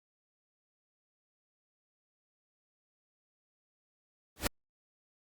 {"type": "noise with exponential growth", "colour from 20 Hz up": "pink", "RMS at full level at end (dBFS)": -25, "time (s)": [4.36, 4.47], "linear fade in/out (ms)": 2, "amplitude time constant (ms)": 23, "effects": ["Opus 48 kbps"]}